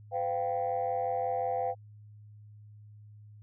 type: chord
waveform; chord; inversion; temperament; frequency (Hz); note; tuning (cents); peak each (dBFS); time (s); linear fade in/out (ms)
sine; C suspended fourth; none; equal with one note detuned; 510.4 / 698.5 / 784; C5 / F5 / G5; -43 / 0 / 0; -32; 0.11-1.75; 50
effects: tanh soft clip ceiling -22 dBFS + added 105 Hz sine -49 dBFS peak until 3.42 s